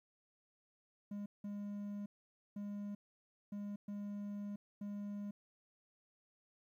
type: tone bursts at uneven times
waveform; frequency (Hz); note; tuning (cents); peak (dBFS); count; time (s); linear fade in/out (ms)
triangle; 204.1; G#3; -30; -39; 6; 1.11-1.26 / 1.44-2.06 / 2.56-2.95 / 3.52-3.76 / 3.88-4.56 / 4.81-5.31; 5
effects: 13-bit